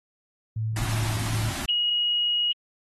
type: tone with tremolo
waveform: sine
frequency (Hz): 110.2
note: A2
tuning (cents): +3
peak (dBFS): -24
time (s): 0.56-1.51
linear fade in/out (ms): 5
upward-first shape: sine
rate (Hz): 2.7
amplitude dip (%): 45
type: band-stop noise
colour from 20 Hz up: pink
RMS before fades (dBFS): -32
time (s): 0.76-1.66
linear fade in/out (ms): 5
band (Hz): 380 to 590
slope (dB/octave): 96
type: tone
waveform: sine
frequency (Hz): 2893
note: F#7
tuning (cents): -40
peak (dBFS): -21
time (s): 1.68-2.53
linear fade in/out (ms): 10
effects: AAC 32 kbps